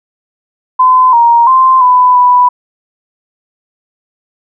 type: tone with pitch steps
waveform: sine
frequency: 1020 / 938 / 1042 / 999 / 989 Hz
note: C6 / A#5 / C6 / B5 / B5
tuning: -44 / +11 / -7 / +20 / +2 cents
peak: -3 dBFS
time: 0.79-2.49 s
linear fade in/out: 10 ms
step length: 340 ms
effects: none